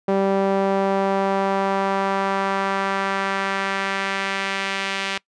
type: tone with band-pass filter sweep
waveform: sawtooth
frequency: 195 Hz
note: G3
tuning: 9 cents flat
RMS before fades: -22 dBFS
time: 0.08-5.18 s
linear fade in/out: 5 ms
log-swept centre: 520 to 2700 Hz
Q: 1.2
effects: noise-tail reverb RT60 0.1 s tail -24 dB re dry + resampled to 22050 Hz